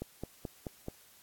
click train, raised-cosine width 2 ms, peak -24 dBFS, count 5, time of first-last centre 0.02-0.884 s, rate 4.63 Hz, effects white hiss -60 dBFS RMS until 1.22 s + AAC 64 kbps

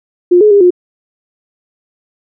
sine tone with pitch steps, 354.8 / 423 / 404.2 / 357.6 Hz, F4 / G#4 / G#4 / F4, +27 / +32 / -47 / +41 cents, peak -3 dBFS, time 0.31-0.706 s, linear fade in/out 10 ms, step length 99 ms, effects none

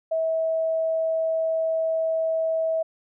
sine tone, 647 Hz, E5, 32 cents flat, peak -21 dBFS, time 0.11-2.83 s, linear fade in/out 10 ms, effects none

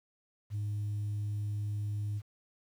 sine tone, 103.83 Hz, G#2, in tune, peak -30 dBFS, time 0.5-2.22 s, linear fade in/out 50 ms, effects tanh soft clip ceiling -30 dBFS + 10-bit

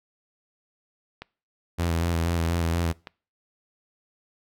click train, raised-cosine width 0.3 ms, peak -21 dBFS, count 4, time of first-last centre 1.22-3.072 s, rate 1.62 Hz
sawtooth tone with vibrato, 84.2 Hz, E2, 37 cents sharp, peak -19 dBFS, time 1.78-2.93 s, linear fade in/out 20 ms, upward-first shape square, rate 4.2 Hz, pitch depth 29 cents each way
effects noise-tail reverb RT60 0.4 s tail -24 dB re dry

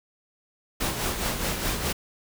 pink noise with tremolo, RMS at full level -26 dBFS, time 0.8-1.93 s, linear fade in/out 10 ms, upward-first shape sine, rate 4.8 Hz, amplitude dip 50%, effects none

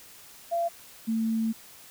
sine tone pair in turn, 682 / 223.8 Hz, F5 / A3, -41 / +30 cents, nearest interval octave + perfect fifth, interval 1929 cents, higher first, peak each -24 dBFS, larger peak neither, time 0.51-0.69 / 1.07-1.53 s, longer second, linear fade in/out 20 ms, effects white hiss -50 dBFS RMS until 1.9 s

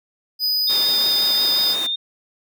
square tone, 4978 Hz, D#8, in tune, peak -18 dBFS, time 0.39-1.76 s, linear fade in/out 50 ms
sine tone with vibrato, 3642 Hz, A#7, 41 cents flat, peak -20 dBFS, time 0.67-1.96 s, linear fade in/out 10 ms, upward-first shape sine, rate 5.6 Hz, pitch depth 16 cents each way
pink noise, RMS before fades -29 dBFS, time 0.69-1.87 s, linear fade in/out 10 ms
effects high-pass 300 Hz 12 dB/octave

